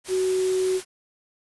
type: tone in noise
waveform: sine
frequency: 373.4 Hz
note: F#4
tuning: 16 cents sharp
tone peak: -20 dBFS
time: 0.08-0.81 s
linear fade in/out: 50 ms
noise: white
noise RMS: -35 dBFS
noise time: 0.04-0.85 s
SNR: +12 dB
effects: resampled to 24000 Hz